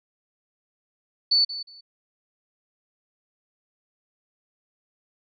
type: tone with echo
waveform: sine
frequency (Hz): 4481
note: C#8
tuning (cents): +18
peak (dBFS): -16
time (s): 1.31-1.45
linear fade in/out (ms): 10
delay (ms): 180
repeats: 2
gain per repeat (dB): -14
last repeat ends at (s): 1.81
effects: none